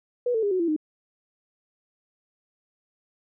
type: tone with pitch steps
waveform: sine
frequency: 488.8 / 445.6 / 406.3 / 370.4 / 337.7 / 307.9 Hz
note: B4 / A4 / G#4 / F#4 / E4 / D#4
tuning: -18 / +22 / -38 / +2 / +42 / -18 cents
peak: -21 dBFS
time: 0.26-0.764 s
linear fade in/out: 5 ms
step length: 84 ms
effects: none